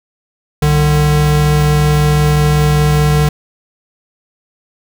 square tone pair together, 64.85 / 149.5 Hz, C2 / D3, -15 / +31 cents, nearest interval octave + major second, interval 1446 cents, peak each -17 / -10 dBFS, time 0.62-3.29 s, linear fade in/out 5 ms, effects none

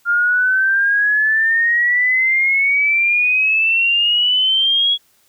sine exponential sweep, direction up, 1396.9 to 3356 Hz, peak -12 dBFS, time 0.05-4.98 s, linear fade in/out 50 ms, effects white hiss -57 dBFS RMS until 5.28 s

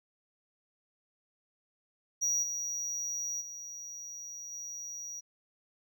triangle tone with level steps, 5770 Hz, F#8, 44 cents flat, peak -26 / -32 / -40 / -38 dBFS, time 2.21-5.21 s, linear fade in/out 20 ms, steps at 2.42 / 3.4 / 4.51 s, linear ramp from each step 20 ms, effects none

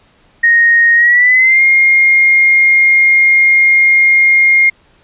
sine tone with pitch glide, 1864.7 to 2130 Hz, A#6 to C7, 0 to +30 cents, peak -5 dBFS, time 0.43-4.7 s, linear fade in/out 10 ms, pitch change +230 cents, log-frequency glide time 0.95-1.62 s, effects pink hiss -50 dBFS RMS until 5.03 s + resampled to 8000 Hz

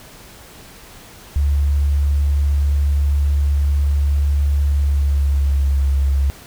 sine tone with pitch glide, 71.5 to 68.75 Hz, D2 to C#2, -46 to -14 cents, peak -13 dBFS, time 1.36-6.3 s, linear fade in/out 0 ms, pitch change -68 cents, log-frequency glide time 4.7-5.83 s, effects pink hiss -41 dBFS RMS until 6.46 s

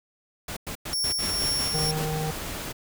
pink noise bursts, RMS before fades -34 dBFS, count 9, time 0.48-2.055 s, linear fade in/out 5 ms, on 87 ms, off 99 ms
sawtooth tone with tremolo, 5480 Hz, F8, 34 cents flat, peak -21 dBFS, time 0.93-1.91 s, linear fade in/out 0 ms, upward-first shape triangle, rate 2.2 Hz, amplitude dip 35%
pink noise, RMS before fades -34 dBFS, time 1.18-2.73 s, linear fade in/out 20 ms
harmonic tone, 155.56 Hz, D#3, in tune, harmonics 1 / 3 / 5, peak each -28 / -33 / -35 dBFS, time 1.74-2.31 s, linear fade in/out 5 ms
effects none

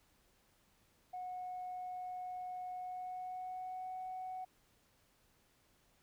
sine tone with pitch glide, 731 to 743.8 Hz, F#5 to F#5, -21 to +9 cents, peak -40 dBFS, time 1.13-4.45 s, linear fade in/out 10 ms, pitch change +30 cents, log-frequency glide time 2.77-3.95 s, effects tanh soft clip ceiling -37 dBFS + pink hiss -72 dBFS RMS until 6.02 s

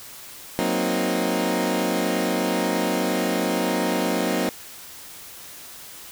20% pulse chord, C half-diminished seventh, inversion second, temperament equal, 185 / 233.1 / 261.6 / 311.1 Hz, Gb3 / Bb3 / C4 / Eb4, 0 / 0 / 0 / 0 cents, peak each -22 dBFS, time 0.59-4.49 s, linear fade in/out 0 ms, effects white hiss -41 dBFS RMS until 6.11 s

